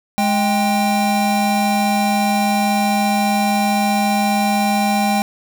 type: tone pair together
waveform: square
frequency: 209.3 / 792.5 Hz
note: G#3 / G5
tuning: +14 / +19 cents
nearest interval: octave + major seventh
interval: 2305 cents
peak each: -18 dBFS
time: 0.18-5.22 s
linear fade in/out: 0 ms
effects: none